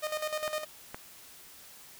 sawtooth tone with tremolo, 614 Hz, D#5, 23 cents flat, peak -26 dBFS, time 0.02-0.65 s, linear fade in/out 20 ms, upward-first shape square, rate 9.8 Hz, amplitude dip 65%
clicks, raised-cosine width 0.5 ms, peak -23 dBFS, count 2, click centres 0.479 / 0.945 s
effects white hiss -52 dBFS RMS until 1.99 s

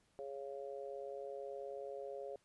harmonic tone, 138.59 Hz, C#3, in tune, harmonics 3 / 4 / 5, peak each -47 / -46 / -52 dBFS, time 0.19-2.36 s, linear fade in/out 0 ms, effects pink hiss -75 dBFS RMS until 2.44 s + resampled to 24000 Hz

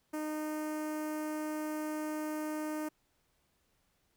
sawtooth tone with notch filter, 306.8 Hz, D#4, 24 cents flat, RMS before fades -37 dBFS, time 0.13-2.89 s, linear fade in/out 10 ms, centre 3700 Hz, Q 0.64, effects pink hiss -75 dBFS RMS until 4.16 s

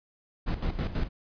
brown noise with tremolo, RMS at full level -27 dBFS, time 0.46-1.09 s, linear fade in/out 20 ms, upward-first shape square, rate 6.1 Hz, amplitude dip 70%, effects resampled to 11025 Hz

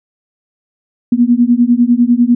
sine beating tone pair, 235.8 / 245.8 Hz, A#3 / B3, +20 / -8 cents, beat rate 10 Hz, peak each -10 dBFS, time 1.12-2.35 s, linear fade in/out 5 ms, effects none

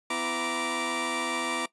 20% pulse tone cluster, 252.7 / 334.8 / 937 / 1169 Hz, B3 / E4 / A#5 / D6, +40 / +27 / +9 / -8 cents, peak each -31 / -30 / -30 / -27 dBFS, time 0.1-1.66 s, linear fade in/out 5 ms, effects noise-tail reverb RT60 0.1 s tail -18 dB re dry + resampled to 24000 Hz

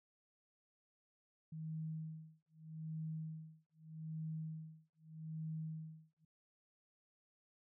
sine tone with tremolo, 158.4 Hz, D#3, 31 cents sharp, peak -40 dBFS, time 1.52-6.25 s, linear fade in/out 5 ms, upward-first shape sine, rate 0.81 Hz, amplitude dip 100%, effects none

